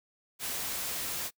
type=noise; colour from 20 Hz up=white; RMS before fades=-35 dBFS; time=0.39-1.31 s; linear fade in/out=50 ms; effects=noise-tail reverb RT60 0.1 s tail -24 dB re dry